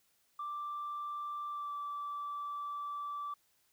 sine tone with pitch glide, 1176 to 1161.8 Hz, D6 to D6, +2 to -19 cents, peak -36 dBFS, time 0.39-3.34 s, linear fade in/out 5 ms, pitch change -21 cents, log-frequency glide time 1.49-1.73 s, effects tanh soft clip ceiling -34 dBFS + white hiss -73 dBFS RMS until 3.72 s

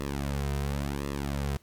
sawtooth tone with flanger, 70.2 Hz, C#2, 22 cents sharp, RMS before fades -31 dBFS, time 0-1.57 s, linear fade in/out 0 ms, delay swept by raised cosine 1.3 to 3.6 ms, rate 0.93 Hz, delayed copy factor -0.9, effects pink hiss -63 dBFS RMS until 1.62 s + MP3 96 kbps

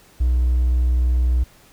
triangle tone with hard clipping, 61.74 Hz, B1, in tune, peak -15 dBFS, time 0.2-1.44 s, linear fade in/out 10 ms, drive 4 dB, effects pink hiss -51 dBFS RMS until 1.72 s

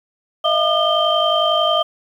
sine tone cluster, 627 / 678 / 1211 / 3132 Hz, D#5 / E5 / D#6 / G7, +13 / +49 / -47 / -2 cents, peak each -19 dBFS, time 0.44-1.83 s, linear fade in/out 10 ms, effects tanh soft clip ceiling -3 dBFS + 8-bit

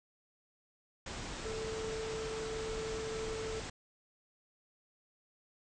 pink low-pass noise, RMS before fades -43 dBFS, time 1.06-3.7 s, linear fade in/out 5 ms, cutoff 8300 Hz, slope 96 dB/octave
triangle tone, 441.7 Hz, A4, 7 cents sharp, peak -36 dBFS, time 1.45-3.6 s, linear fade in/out 5 ms
effects none

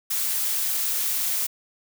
blue noise, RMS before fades -25 dBFS, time 0.1-1.47 s, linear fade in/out 10 ms, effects none

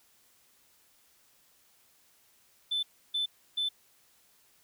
sine tone bursts, 3520 Hz, A7, in tune, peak -26 dBFS, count 3, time 2.71-3.69 s, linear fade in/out 10 ms, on 120 ms, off 310 ms, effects tanh soft clip ceiling -25 dBFS + white hiss -65 dBFS RMS until 4.63 s

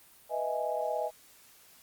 sine chord, E major seventh, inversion second, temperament equal, 493.9 / 622.3 / 659.3 / 830.6 Hz, B4 / D#5 / E5 / G#5, 0 / 0 / 0 / 0 cents, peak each -37 / -33 / -36 / -35 dBFS, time 0.29-1.11 s, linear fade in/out 50 ms, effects white hiss -58 dBFS RMS until 1.82 s + Opus 32 kbps

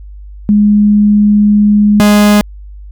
sine / 45% pulse tone pair in turn, 207.7 / 207.7 Hz, G#3 / G#3, 0 / 0 cents, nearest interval unison, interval 0 cents, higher neither, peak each -4 dBFS, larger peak neither, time 0.49-2 / 2-2.41 s, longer first, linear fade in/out 0 ms, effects added 50 Hz sine -27 dBFS peak until 2.91 s

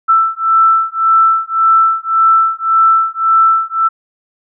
sine beating tone pair, 1327 / 1328.8 Hz, E6 / E6, +11 / +13 cents, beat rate 1.8 Hz, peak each -11 dBFS, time 0.08-3.89 s, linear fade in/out 20 ms, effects none

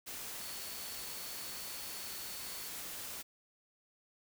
sine tone in noise, 4435 Hz, C#8, in tune, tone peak -51 dBFS, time 0.4-2.69 s, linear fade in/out 20 ms, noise white, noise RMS -44 dBFS, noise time 0.06-3.23 s, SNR -10 dB, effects none

